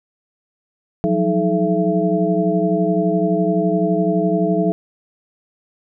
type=tone cluster; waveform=sine; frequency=174.9 / 186.7 / 316 / 429.2 / 672 Hz; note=F3 / F#3 / D#4 / A4 / E5; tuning=+3 / +16 / +27 / -43 / +33 cents; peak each=-21 dBFS; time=1.04-4.72 s; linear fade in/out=0 ms; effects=none